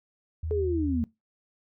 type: tone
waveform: sine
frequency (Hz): 80.2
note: E2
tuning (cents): -47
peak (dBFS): -29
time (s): 0.43-1.04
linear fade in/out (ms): 5
type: linear sweep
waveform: sine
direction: down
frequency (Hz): 431.1 to 220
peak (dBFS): -25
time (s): 0.51-1.04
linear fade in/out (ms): 0
effects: noise-tail reverb RT60 0.2 s tail -22 dB re dry